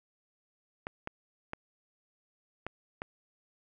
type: clicks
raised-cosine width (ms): 0.5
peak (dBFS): -21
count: 5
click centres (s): 0.869 / 1.074 / 1.534 / 2.666 / 3.019
effects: none